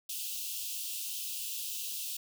white high-pass noise, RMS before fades -38 dBFS, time 0.09-2.17 s, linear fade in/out 5 ms, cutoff 2600 Hz, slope 96 dB/octave, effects none

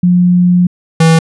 sine / square tone pair in turn, 178.2 / 162.65 Hz, F3 / E3, +35 / -23 cents, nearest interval major second, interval 158 cents, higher first, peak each -5 dBFS, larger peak neither, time 0.03-0.67 / 1-1.19 s, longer first, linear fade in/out 5 ms, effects resampled to 24000 Hz

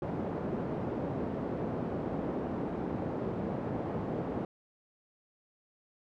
pink band-pass noise, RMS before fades -35 dBFS, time 0.02-4.45 s, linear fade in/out 2 ms, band 150 to 600 Hz, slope 12 dB/octave, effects none

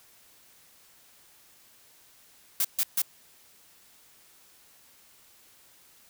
blue noise bursts, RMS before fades -25 dBFS, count 3, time 2.6-3.018 s, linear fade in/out 2 ms, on 46 ms, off 140 ms, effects white hiss -58 dBFS RMS until 6.09 s

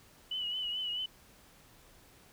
sine tone with vibrato, 2960 Hz, F#7, in tune, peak -33 dBFS, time 0.31-1.06 s, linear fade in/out 5 ms, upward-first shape triangle, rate 4.6 Hz, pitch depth 59 cents each way, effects pink hiss -60 dBFS RMS until 2.32 s

